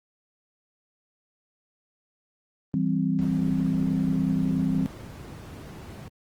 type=chord; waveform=sine; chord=C major; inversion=first; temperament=equal with one note detuned; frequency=164.81 / 195.43 / 261.6 Hz; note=E3 / G3 / C4; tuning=0 / -5 / 0 cents; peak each=-26 dBFS; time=2.74-4.86 s; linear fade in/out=0 ms
type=noise; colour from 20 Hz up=brown; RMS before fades=-36 dBFS; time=3.19-6.08 s; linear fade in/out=0 ms
effects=high-pass 80 Hz 12 dB/octave + Opus 24 kbps